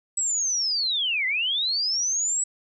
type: linear two-way sweep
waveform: sine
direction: down then up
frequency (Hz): 7900 to 1976 to 7900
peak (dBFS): -22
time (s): 0.17-2.44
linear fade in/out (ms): 5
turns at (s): 1.26
effects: none